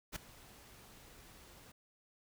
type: noise with ADSR envelope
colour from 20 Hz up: pink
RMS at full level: -39 dBFS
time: 0.12-1.72 s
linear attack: 41 ms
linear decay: 4 ms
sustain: -19 dB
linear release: 8 ms
effects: none